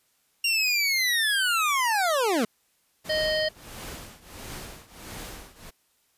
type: linear sweep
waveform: 25% pulse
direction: down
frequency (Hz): 2794 to 202.5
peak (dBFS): -18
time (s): 0.44-2.45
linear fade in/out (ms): 5
type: noise with tremolo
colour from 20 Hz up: pink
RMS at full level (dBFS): -37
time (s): 3.04-5.71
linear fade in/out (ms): 20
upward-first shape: triangle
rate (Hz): 1.5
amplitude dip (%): 90
type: harmonic tone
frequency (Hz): 621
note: D#5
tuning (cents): -3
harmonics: 1 / 3 / 5 / 7 / 8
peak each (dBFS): -25 / -30 / -32 / -33 / -34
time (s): 3.09-3.49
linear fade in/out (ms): 10
effects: white hiss -68 dBFS RMS until 6.17 s + resampled to 32000 Hz